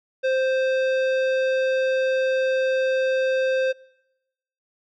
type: tone with hard clipping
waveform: sine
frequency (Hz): 523.3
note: C5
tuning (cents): 0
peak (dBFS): -21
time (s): 0.23-3.73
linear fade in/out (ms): 20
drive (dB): 16
effects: noise-tail reverb RT60 1.0 s tail -26 dB re dry + low-pass 4000 Hz 12 dB/octave